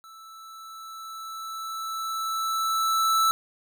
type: tone with level ramp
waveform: square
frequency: 1318.5 Hz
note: E6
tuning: in tune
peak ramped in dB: -46 to -19 dBFS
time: 0.04-3.31 s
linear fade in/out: 0 ms
effects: none